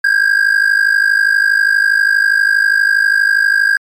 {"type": "ring-modulated tone", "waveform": "triangle", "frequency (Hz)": 1611, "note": "G6", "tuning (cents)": 47, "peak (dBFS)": -4, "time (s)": [0.04, 3.77], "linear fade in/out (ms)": 2, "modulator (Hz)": 26.2, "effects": ["MP3 96 kbps"]}